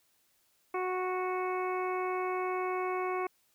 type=harmonic tone; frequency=368.3 Hz; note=F#4; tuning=8 cents flat; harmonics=1 / 2 / 3 / 4 / 5 / 6 / 7; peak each=-33 / -37 / -36 / -47 / -51 / -42 / -50 dBFS; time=0.74-3.27 s; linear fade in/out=5 ms; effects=white hiss -71 dBFS RMS until 3.54 s